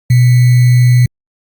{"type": "tone with sample-and-hold", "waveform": "sine", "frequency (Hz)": 123.47, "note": "B2", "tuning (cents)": 0, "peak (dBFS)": -4, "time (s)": [0.1, 1.06], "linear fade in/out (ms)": 5, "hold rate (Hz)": 2100, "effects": ["Opus 48 kbps"]}